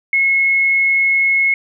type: tone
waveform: sine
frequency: 2176 Hz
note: C#7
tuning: 33 cents flat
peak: -11 dBFS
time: 0.13-1.54 s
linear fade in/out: 2 ms
effects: none